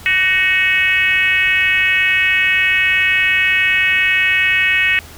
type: tone with frequency modulation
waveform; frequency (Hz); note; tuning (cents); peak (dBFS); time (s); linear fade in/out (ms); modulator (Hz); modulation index
sine; 2217; C#7; 0; -11; 0.06-4.99; 0; 354; 1.5
effects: added 80 Hz sine -40 dBFS peak until 5.17 s + pink hiss -38 dBFS RMS until 5.17 s